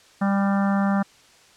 harmonic tone with a mistuned harmonic, 198 Hz, G3, 18 cents sharp, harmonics 1 / 3 / 4 / 5 / 6 / 7 / 8 / 9, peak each -19 / -31 / -29 / -36 / -32 / -34 / -38 / -38 dBFS, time 0.21-1.03 s, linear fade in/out 10 ms, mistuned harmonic 8, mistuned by -41 cents, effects white hiss -53 dBFS RMS until 1.56 s + low-pass 7000 Hz 12 dB/octave

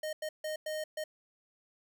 square tone bursts at uneven times, 618 Hz, D#5, 12 cents flat, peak -35 dBFS, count 5, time 0.03-0.13 / 0.22-0.29 / 0.44-0.56 / 0.66-0.84 / 0.97-1.04 s, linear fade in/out 5 ms, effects none

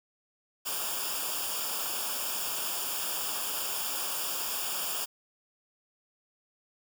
white noise with comb filter, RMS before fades -33 dBFS, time 0.65-5.06 s, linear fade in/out 20 ms, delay 0.49 ms, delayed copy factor -0.8, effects none

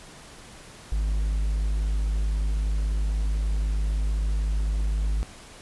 triangle tone, 51.91 Hz, G#1, in tune, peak -20 dBFS, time 0.92-5.23 s, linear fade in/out 0 ms, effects pink hiss -46 dBFS RMS until 5.61 s + resampled to 24000 Hz

